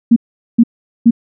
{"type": "tone bursts", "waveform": "sine", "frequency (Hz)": 233.1, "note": "A#3", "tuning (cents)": 0, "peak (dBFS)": -3, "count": 3, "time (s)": [0.11, 1.109], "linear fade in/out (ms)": 10, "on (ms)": 53, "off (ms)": 420, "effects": []}